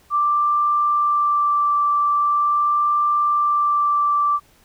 sine tone with vibrato, 1174.7 Hz, D6, in tune, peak -15 dBFS, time 0.1-4.4 s, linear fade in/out 50 ms, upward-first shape sine, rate 0.42 Hz, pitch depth 9 cents each way, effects pink hiss -55 dBFS RMS until 4.64 s

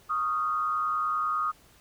sine tone with frequency modulation, 1240 Hz, D#6, 6 cents flat, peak -25 dBFS, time 0.09-1.52 s, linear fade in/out 20 ms, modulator 130 Hz, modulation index 0.61, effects pink hiss -58 dBFS RMS until 1.8 s

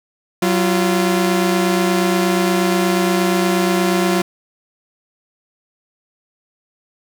sawtooth tone pair together, 186.81 / 345.2 Hz, F#3 / F4, +17 / -20 cents, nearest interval major seventh, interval 1063 cents, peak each -13 dBFS, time 0.42-4.22 s, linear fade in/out 5 ms, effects none

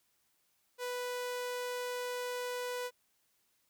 sawtooth tone, 493.9 Hz, B4, in tune, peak -32 dBFS, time 0.78-2.91 s, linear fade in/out 50 ms, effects white hiss -75 dBFS RMS until 3.69 s

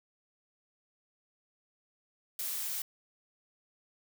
blue noise, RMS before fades -36 dBFS, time 2.39-2.82 s, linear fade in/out 2 ms, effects none

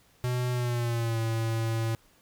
square tone with pitch glide, 124.2 to 113.24 Hz, B2 to A#2, +10 to -50 cents, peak -27 dBFS, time 0.24-1.95 s, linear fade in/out 0 ms, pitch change -160 cents, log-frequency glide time 0.52-1.19 s, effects pink hiss -62 dBFS RMS until 2.21 s

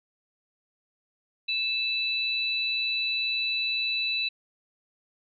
sine tone pair together, 2629 / 3961 Hz, E7 / B7, -5 / +4 cents, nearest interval perfect fifth, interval 709 cents, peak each -28 dBFS, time 1.48-4.29 s, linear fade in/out 10 ms, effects none

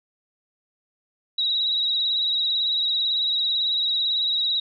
sine tone with vibrato, 3850 Hz, B7, 45 cents flat, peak -20 dBFS, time 1.38-4.6 s, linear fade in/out 5 ms, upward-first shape triangle, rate 18 Hz, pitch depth 52 cents each way, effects none

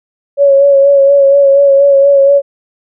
sine tone with vibrato, 557 Hz, C#5, 8 cents sharp, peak -3 dBFS, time 0.37-2.42 s, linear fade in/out 50 ms, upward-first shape sine, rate 4.2 Hz, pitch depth 28 cents each way, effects none

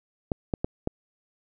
clicks, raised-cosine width 2 ms, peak -12 dBFS, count 4, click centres 0.318 / 0.538 / 0.645 / 0.874 s, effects none

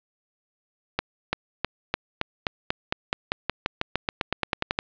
accelerating click train, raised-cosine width 0.3 ms, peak -7 dBFS, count 22, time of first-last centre 0.99-4.789 s, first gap 340 ms, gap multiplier 0.93, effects resampled to 11025 Hz + 7-bit

